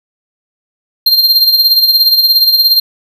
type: tone with tremolo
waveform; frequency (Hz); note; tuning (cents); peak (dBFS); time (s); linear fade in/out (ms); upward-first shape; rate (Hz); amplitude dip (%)
square; 4186; C8; 0; -4; 1.06-2.8; 5; sine; 17; 60
effects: none